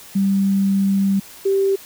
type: tone pair in turn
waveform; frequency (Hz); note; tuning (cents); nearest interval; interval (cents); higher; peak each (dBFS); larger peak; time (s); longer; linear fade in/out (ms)
sine; 196 / 390.4; G3 / G4; 0 / -7; octave; 1193; second; -14; neither; 0.15-1.2 / 1.45-1.76; first; 10
effects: white hiss -41 dBFS RMS until 1.85 s